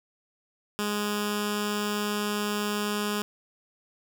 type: tone with notch filter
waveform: 10% pulse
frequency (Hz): 207.7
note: G#3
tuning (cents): 0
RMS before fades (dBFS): -29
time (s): 0.79-3.22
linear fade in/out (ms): 0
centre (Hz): 700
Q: 1.1
effects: none